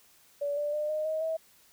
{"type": "tone with pitch steps", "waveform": "sine", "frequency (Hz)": [574, 587.4, 601.1, 615.2, 629.6, 644.3], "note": ["D5", "D5", "D5", "D#5", "D#5", "E5"], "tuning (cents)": [-40, 0, 40, -20, 20, -40], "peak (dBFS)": -28, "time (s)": [0.41, 1.37], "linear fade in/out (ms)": 10, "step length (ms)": 160, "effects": ["white hiss -61 dBFS RMS until 1.72 s"]}